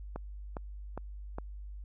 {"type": "click train", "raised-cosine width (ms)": 1, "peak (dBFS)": -24, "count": 4, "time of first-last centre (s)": [0.16, 1.384], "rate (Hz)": 2.45, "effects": ["added 50 Hz sine -41 dBFS peak until 1.84 s"]}